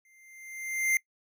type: tone with exponential growth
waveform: square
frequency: 2093 Hz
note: C7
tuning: in tune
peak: -22 dBFS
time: 0.05-0.97 s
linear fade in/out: 2 ms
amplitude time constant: 200 ms
effects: noise-tail reverb RT60 0.1 s tail -21 dB re dry